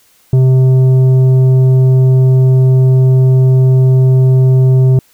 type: tone with tanh clipping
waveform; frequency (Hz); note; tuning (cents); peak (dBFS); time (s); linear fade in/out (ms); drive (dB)
sine; 130; C3; -11; -6; 0.33-4.99; 2; 8
effects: white hiss -50 dBFS RMS until 5.13 s